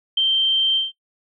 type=tone with ADSR envelope; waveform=sine; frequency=3136 Hz; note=G7; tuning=in tune; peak=-12 dBFS; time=0.17-0.92 s; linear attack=7 ms; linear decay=5 ms; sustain=-3 dB; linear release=160 ms; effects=noise-tail reverb RT60 0.1 s tail -18 dB re dry